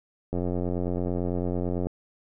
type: click train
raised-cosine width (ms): 2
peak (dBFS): -16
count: 138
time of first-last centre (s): 0.33-1.869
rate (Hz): 89
effects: none